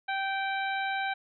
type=harmonic tone; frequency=779 Hz; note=G5; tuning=11 cents flat; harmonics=1 / 2 / 3 / 4 / 5; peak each=-31 / -33 / -37 / -44 / -42 dBFS; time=0.08-1.14 s; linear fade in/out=10 ms; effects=none